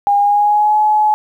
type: tone with pitch glide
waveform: sine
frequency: 811 to 850.3 Hz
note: G#5 to G#5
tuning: -41 to +41 cents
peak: -9 dBFS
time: 0.07-1.14 s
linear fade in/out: 0 ms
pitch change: +82 cents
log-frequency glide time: 0.18-0.77 s
effects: 8-bit